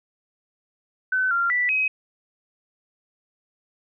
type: tone with pitch steps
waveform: sine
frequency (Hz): 1516 / 1385 / 1969 / 2535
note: F#6 / F6 / B6 / D#7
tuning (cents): +42 / -15 / -6 / +32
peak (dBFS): -19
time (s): 1.12-1.88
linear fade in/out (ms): 5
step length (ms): 190
effects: none